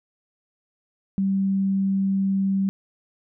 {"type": "tone", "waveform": "sine", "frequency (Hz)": 194.2, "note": "G3", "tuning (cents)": -16, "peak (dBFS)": -19, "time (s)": [1.18, 2.69], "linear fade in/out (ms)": 0, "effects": []}